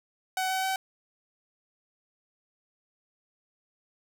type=tone with pitch steps; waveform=sawtooth; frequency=751 / 757.1 / 763.2 Hz; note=F#5 / F#5 / G5; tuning=+26 / +40 / -47 cents; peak=-23 dBFS; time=0.37-0.76 s; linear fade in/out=2 ms; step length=130 ms; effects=none